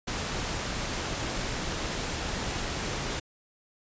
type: noise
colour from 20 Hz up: pink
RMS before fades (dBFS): -32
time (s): 0.07-3.2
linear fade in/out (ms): 10
effects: resampled to 16000 Hz